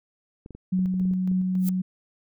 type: clicks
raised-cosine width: 3 ms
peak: -28 dBFS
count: 10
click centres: 0.461 / 0.507 / 0.55 / 0.792 / 0.858 / 0.941 / 1.011 / 1.054 / 1.112 / 1.315 s
type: tone with tremolo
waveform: sine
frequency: 185 Hz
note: F#3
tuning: in tune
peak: -20 dBFS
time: 0.72-1.82 s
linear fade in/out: 10 ms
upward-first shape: square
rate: 3.6 Hz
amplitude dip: 25%
type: noise with exponential growth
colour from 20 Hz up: violet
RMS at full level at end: -31 dBFS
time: 1.57-1.69 s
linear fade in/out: 1 ms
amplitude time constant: 26 ms
effects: none